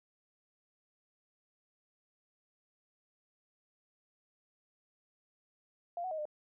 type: tone with pitch steps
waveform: sine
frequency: 693 / 743 / 629 / 603 Hz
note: F5 / F#5 / D#5 / D5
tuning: -14 / +7 / +19 / +46 cents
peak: -35 dBFS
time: 5.97-6.254 s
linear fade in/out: 2 ms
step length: 71 ms
effects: none